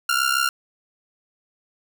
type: ring-modulated tone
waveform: sawtooth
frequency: 1396.9 Hz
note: F6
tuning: in tune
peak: -12 dBFS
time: 0.09-0.49 s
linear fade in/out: 2 ms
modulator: 33.1 Hz
effects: none